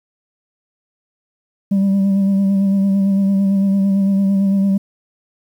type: tone with vibrato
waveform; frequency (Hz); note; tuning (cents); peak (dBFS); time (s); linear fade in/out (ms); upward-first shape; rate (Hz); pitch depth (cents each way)
sine; 196; G3; 0; -9; 1.71-4.78; 10; sine; 8.9; 27
effects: tanh soft clip ceiling -11 dBFS + 8-bit